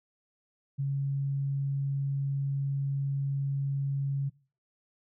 sine tone, 138.59 Hz, C#3, in tune, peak -27 dBFS, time 0.78-4.3 s, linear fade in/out 20 ms, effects noise-tail reverb RT60 0.4 s tail -22 dB re dry

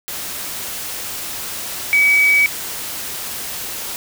sine tone in noise, 2276 Hz, C#7, 45 cents sharp, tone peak -10 dBFS, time 1.93-2.46 s, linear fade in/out 0 ms, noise white, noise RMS -27 dBFS, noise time 0.08-3.96 s, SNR +14 dB, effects none

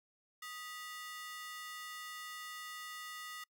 sawtooth ring-modulated tone, 1600 Hz, G6, 35 cents sharp, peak -38 dBFS, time 0.42-3.44 s, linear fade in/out 5 ms, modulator 354 Hz, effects noise-tail reverb RT60 0.1 s tail -25 dB re dry

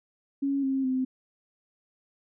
sine tone with pitch steps, 277.2 / 267.9 / 258.9 Hz, C#4 / C4 / C4, 0 / +41 / -18 cents, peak -24 dBFS, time 0.42-1.05 s, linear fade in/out 10 ms, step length 210 ms, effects none

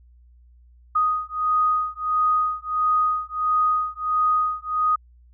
sine beating tone pair, 1244.5 / 1246 Hz, D#6 / D#6, 0 / +2 cents, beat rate 1.5 Hz, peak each -22 dBFS, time 0.95-4.96 s, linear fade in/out 10 ms, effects added 60 Hz sine -49 dBFS peak until 5.33 s

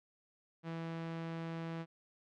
sawtooth tone, 164.81 Hz, E3, in tune, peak -35 dBFS, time 0.63-1.86 s, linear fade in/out 50 ms, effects low-pass 3000 Hz 12 dB/octave + MP3 96 kbps

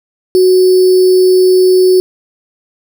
sine tone with sample-and-hold, 370 Hz, F#4, in tune, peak -4 dBFS, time 0.35-2 s, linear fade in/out 0 ms, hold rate 4900 Hz, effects none

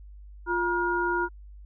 sine tone cluster, 350.3 / 957 / 1425 Hz, F4 / A#5 / F6, +5 / +45 / +34 cents, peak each -28 dBFS, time 0.46-1.29 s, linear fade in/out 50 ms, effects added 50 Hz sine -43 dBFS peak until 1.65 s

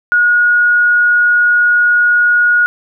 sine tone, 1446 Hz, F#6, 40 cents flat, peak -7 dBFS, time 0.12-2.66 s, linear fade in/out 0 ms, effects none

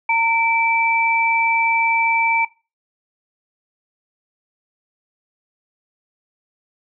sine tone pair together, 912.5 / 2324 Hz, A#5 / D7, -37 / -19 cents, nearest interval octave + major third, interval 1618 cents, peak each -17 dBFS, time 0.09-2.45 s, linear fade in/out 5 ms, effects noise-tail reverb RT60 0.3 s tail -21 dB re dry

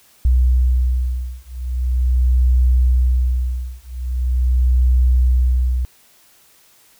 sine beating tone pair, 62.3 / 62.72 Hz, B1 / B1, +16 / +27 cents, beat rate 0.42 Hz, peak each -16 dBFS, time 0.25-5.85 s, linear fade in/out 0 ms, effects white hiss -52 dBFS RMS until 6.99 s

